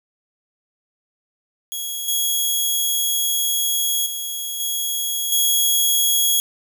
10% pulse tone with level steps, 3322 Hz, G#7, in tune, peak -17 / -10 / -17 / -13 / -7 dBFS, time 1.72-6.4 s, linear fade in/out 0 ms, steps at 2.08 / 4.06 / 4.6 / 5.32 s, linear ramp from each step 2 ms, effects 8-bit

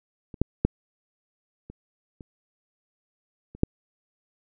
clicks, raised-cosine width 3 ms, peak -27 / -7 / -6 / -27 / -29 / -29 / -6 dBFS, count 7, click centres 0.342 / 0.416 / 0.65 / 1.7 / 2.208 / 3.55 / 3.634 s, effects none

